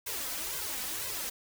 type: noise with flanger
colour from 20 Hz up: white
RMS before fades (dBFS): -36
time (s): 0.06-1.3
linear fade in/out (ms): 10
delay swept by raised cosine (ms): 1.9 to 4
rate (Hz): 2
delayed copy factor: +0.9
effects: none